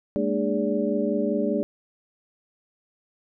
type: tone cluster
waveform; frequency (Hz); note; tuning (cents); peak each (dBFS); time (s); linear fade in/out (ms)
sine; 204.9 / 229.9 / 300.6 / 411.3 / 576; G#3 / A#3 / D4 / G#4 / D5; -23 / -24 / +40 / -17 / -34; -28; 0.16-1.63; 0
effects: none